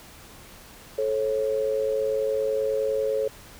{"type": "tone pair together", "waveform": "sine", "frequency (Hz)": [435.1, 544.9], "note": ["A4", "C#5"], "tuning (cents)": [-19, -30], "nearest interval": "major third", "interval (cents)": 389, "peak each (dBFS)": -25, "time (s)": [0.98, 3.28], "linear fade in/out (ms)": 5, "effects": ["pink hiss -47 dBFS RMS until 3.59 s"]}